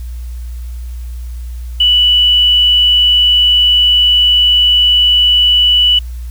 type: tone with quantisation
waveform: sine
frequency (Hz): 2960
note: F#7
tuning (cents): 0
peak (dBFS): -6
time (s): 1.8-5.99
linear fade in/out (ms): 5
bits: 6
effects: added 60 Hz sine -21 dBFS peak until 6.3 s + white hiss -45 dBFS RMS until 6.3 s